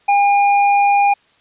triangle tone with hard clipping, 808 Hz, G#5, 48 cents flat, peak -12 dBFS, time 0.08-1.14 s, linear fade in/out 10 ms, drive 16 dB, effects white hiss -55 dBFS RMS until 1.4 s + resampled to 8000 Hz

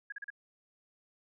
sine tone bursts, 1653 Hz, G#6, 9 cents flat, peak -38 dBFS, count 4, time 0.1-0.303 s, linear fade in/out 5 ms, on 23 ms, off 37 ms, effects none

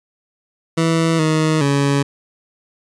20% pulse tone with pitch steps, 163.9 / 156.9 / 140.8 Hz, E3 / D#3 / C#3, -10 / +15 / +27 cents, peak -9 dBFS, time 0.77-2.03 s, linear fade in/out 10 ms, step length 420 ms, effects resampled to 22050 Hz

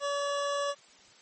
25% pulse tone, 569 Hz, C#5, 45 cents sharp, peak -25 dBFS, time 0-0.75 s, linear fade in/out 50 ms, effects white hiss -57 dBFS RMS until 1.21 s + MP3 32 kbps

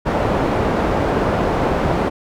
white low-pass noise, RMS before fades -18 dBFS, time 0.05-2.1 s, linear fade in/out 20 ms, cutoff 690 Hz, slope 12 dB/octave, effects none

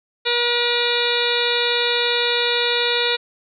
harmonic tone with a mistuned harmonic, 479.2 Hz, A#4, 48 cents sharp, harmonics 1 / 2 / 3 / 4 / 5 / 6 / 7 / 8 / 9, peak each -23 / -29 / -27 / -28 / -26 / -29 / -26 / -23 / -28 dBFS, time 0.25-3.17 s, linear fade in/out 20 ms, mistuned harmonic 7, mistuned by +78 cents, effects none

